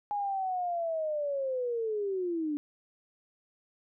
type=linear sweep; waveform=sine; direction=down; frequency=830.6 to 287.5 Hz; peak=-29 dBFS; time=0.11-2.57 s; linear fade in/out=0 ms; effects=none